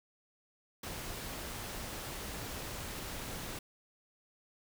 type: noise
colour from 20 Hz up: pink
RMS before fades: -42 dBFS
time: 0.83-3.59 s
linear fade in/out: 5 ms
effects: none